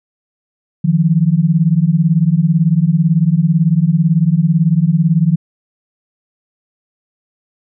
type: beating tone pair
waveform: sine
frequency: 155.4 / 173.4 Hz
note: D#3 / F3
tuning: -2 / -12 cents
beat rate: 18 Hz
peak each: -12 dBFS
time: 0.84-5.36 s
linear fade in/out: 10 ms
effects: none